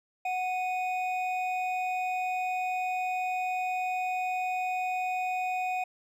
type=tone pair together; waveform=triangle; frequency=737.2 / 2489 Hz; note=F#5 / D#7; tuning=-7 / 0 cents; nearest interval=octave + major sixth; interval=2107 cents; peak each=-27 / -34 dBFS; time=0.25-5.84 s; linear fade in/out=5 ms; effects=none